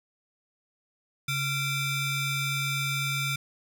30% pulse ring-modulated tone, 1238 Hz, D#6, 9 cents flat, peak -21 dBFS, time 1.28-3.36 s, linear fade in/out 5 ms, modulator 1100 Hz, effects none

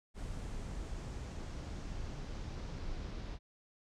brown noise with low-pass filter sweep, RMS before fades -42 dBFS, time 0.14-3.39 s, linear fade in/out 50 ms, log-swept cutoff 8500 to 5000 Hz, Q 1.7, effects none

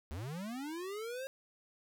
square linear sweep, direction up, 68.4 to 544 Hz, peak -40 dBFS, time 0.11-1.27 s, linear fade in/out 0 ms, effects none

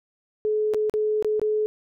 sine tone with dropouts, 427.6 Hz, A4, 49 cents flat, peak -20 dBFS, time 0.45-1.66 s, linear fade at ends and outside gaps 0 ms, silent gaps 0.737-0.745 / 0.897-0.939 / 1.225-1.246 / 1.396-1.416 s, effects none

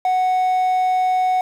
triangle tone with quantisation, 740 Hz, F#5, in tune, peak -13 dBFS, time 0.05-1.41 s, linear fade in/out 2 ms, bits 7, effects none

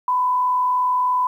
sine tone with frequency modulation, 1000 Hz, B5, 21 cents sharp, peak -16 dBFS, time 0.08-1.27 s, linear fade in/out 2 ms, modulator 43.1 Hz, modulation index 0.3, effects 9-bit

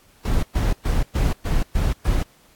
brown noise bursts, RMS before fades -19 dBFS, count 7, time 0.25-2.23 s, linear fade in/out 5 ms, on 180 ms, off 120 ms, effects pink hiss -55 dBFS RMS until 2.55 s + AAC 64 kbps

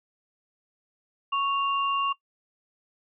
sine tone pair together, 1108.7 / 2787 Hz, C#6 / F7, 0 / -4 cents, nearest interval octave + major third, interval 1596 cents, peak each -24 / -30 dBFS, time 1.32-2.13 s, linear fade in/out 10 ms, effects noise-tail reverb RT60 0.1 s tail -20 dB re dry

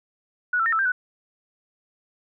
sine tone with pitch steps, 1465 / 1337 / 1830 / 1317 / 1579 / 1486 Hz, F#6 / E6 / A#6 / E6 / G6 / F#6, -18 / +24 / -32 / -2 / +12 / +7 cents, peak -19 dBFS, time 0.53-0.92 s, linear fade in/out 5 ms, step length 65 ms, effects none

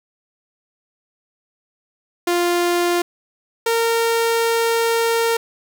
sawtooth tone pair in turn, 349.2 / 460.1 Hz, F4 / A#4, 0 / -23 cents, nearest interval perfect fourth, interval 477 cents, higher second, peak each -12 dBFS, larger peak neither, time 2.27-3.02 / 3.66-5.37 s, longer second, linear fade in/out 5 ms, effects none

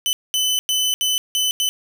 sawtooth tone bursts at uneven times, 3018 Hz, F#7, 34 cents sharp, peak -14 dBFS, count 6, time 0.06-0.13 / 0.34-0.59 / 0.69-0.94 / 1.01-1.18 / 1.35-1.51 / 1.6-1.69 s, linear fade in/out 0 ms, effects none

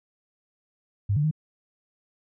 sine tone with pitch steps, 100.8 / 147.1 / 155 Hz, G2 / D3 / D#3, +49 / +3 / -6 cents, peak -20 dBFS, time 1.09-1.312 s, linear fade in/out 10 ms, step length 74 ms, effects none

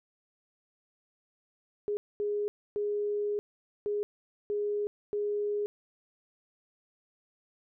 sine tone bursts at uneven times, 413.6 Hz, G#4, 7 cents flat, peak -28 dBFS, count 6, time 1.88-1.97 / 2.2-2.48 / 2.76-3.39 / 3.86-4.03 / 4.5-4.87 / 5.13-5.66 s, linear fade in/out 0 ms, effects none

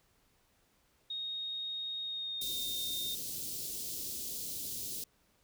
sine tone with pitch glide, 3729 to 3665 Hz, A#7 to A#7, 0 to -30 cents, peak -36 dBFS, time 1.1-3.15 s, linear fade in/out 5 ms, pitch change -30 cents, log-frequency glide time 2.02-2.63 s
white band-stop noise, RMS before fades -40 dBFS, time 2.41-5.04 s, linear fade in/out 5 ms, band 460 to 3700 Hz, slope 24 dB/octave
effects pink hiss -71 dBFS RMS until 5.43 s

